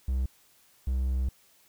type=tone pair in turn; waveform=triangle; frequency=64.5 / 64.5 Hz; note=C2 / C2; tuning=-24 / -24 cents; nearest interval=unison; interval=0 cents; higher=neither; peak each=-23 dBFS; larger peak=neither; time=0.08-0.26 / 0.87-1.29 s; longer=second; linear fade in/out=5 ms; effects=white hiss -62 dBFS RMS until 1.68 s